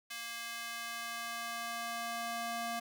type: tone with high-pass filter sweep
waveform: square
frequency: 233.1 Hz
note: A#3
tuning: in tune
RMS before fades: -40 dBFS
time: 0.1-2.8 s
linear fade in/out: 10 ms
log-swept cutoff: 2000 to 570 Hz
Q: 0.97
effects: none